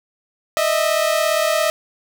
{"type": "tone pair together", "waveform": "sawtooth", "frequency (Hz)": [614, 651.4], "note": ["D#5", "E5"], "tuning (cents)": [-23, -21], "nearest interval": "minor second", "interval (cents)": 102, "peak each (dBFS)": -15, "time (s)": [0.57, 1.7], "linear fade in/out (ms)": 0, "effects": []}